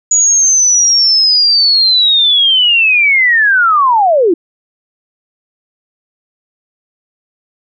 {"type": "linear sweep", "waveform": "sine", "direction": "down", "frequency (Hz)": [6860, 313], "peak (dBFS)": -6, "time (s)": [0.11, 4.34], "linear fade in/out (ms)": 5, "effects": []}